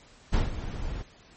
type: noise with ADSR envelope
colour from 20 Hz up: brown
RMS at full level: -20 dBFS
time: 0.32-1.03 s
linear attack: 19 ms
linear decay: 150 ms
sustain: -13 dB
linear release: 18 ms
effects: pink hiss -55 dBFS RMS until 1.36 s + MP3 32 kbps